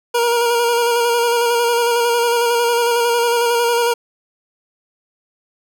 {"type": "tone with vibrato", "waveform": "25% pulse", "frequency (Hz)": 472.8, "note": "A#4", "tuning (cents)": 24, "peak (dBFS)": -10, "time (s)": [0.14, 3.94], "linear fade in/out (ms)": 10, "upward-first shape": "square", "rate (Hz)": 11, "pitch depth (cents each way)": 22, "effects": []}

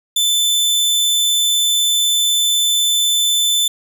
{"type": "tone", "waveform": "sawtooth", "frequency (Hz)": 3524, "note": "A7", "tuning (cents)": 2, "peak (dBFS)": -10, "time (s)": [0.16, 3.68], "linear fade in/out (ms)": 5, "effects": []}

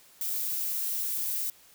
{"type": "noise", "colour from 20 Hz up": "violet", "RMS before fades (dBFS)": -31, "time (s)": [0.21, 1.5], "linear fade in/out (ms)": 2, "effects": ["white hiss -57 dBFS RMS until 1.74 s"]}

